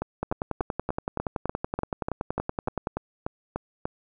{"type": "two click trains", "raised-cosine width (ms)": 1, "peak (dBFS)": [-14, -13], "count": [14, 29], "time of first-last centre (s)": [[0.02, 3.855], [0.23, 2.872]], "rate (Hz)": [3.39, 10.6], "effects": []}